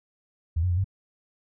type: tone with pitch steps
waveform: sine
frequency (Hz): 81.3 / 90.9 / 87.5 / 96.2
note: E2 / F#2 / F2 / G2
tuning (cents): -23 / -30 / +4 / -32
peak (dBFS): -21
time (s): 0.56-0.844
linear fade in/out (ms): 10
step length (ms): 71
effects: none